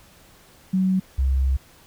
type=tone pair in turn; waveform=sine; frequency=187.8 / 66.4 Hz; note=F#3 / C2; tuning=+26 / +26 cents; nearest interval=octave + tritone; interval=1800 cents; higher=first; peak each=-17 dBFS; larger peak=neither; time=0.73-1 / 1.18-1.57 s; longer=second; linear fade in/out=10 ms; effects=pink hiss -52 dBFS RMS until 1.86 s